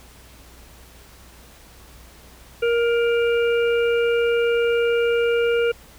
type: harmonic tone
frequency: 469.6 Hz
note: A#4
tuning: 13 cents sharp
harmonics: 1 / 3 / 5 / 6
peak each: -17 / -27 / -31 / -33 dBFS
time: 2.62-5.72 s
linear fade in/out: 10 ms
effects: added 60 Hz sine -48 dBFS peak until 5.98 s + pink hiss -48 dBFS RMS until 5.98 s